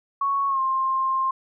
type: tone with pitch glide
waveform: sine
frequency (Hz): 1108.7 to 1058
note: C#6 to C6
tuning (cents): 0 to +19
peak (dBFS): -20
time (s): 0.21-1.31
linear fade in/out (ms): 5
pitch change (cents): -81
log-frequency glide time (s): 0.48-0.6
effects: none